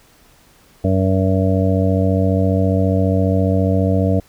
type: harmonic tone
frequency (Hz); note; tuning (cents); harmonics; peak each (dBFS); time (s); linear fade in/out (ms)
94.7; F#2; +41; 1 / 2 / 3 / 5 / 6 / 7; -16 / -19 / -21 / -23 / -24 / -24; 0.84-4.2; 5
effects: pink hiss -51 dBFS RMS until 4.28 s